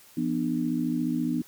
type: tone cluster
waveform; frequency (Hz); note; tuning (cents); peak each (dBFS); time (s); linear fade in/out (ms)
sine; 170.9 / 247.6 / 302; F3 / B3 / D4; -37 / +5 / +48; -32 / -27 / -29; 0.17-1.42; 5
effects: white hiss -54 dBFS RMS until 1.47 s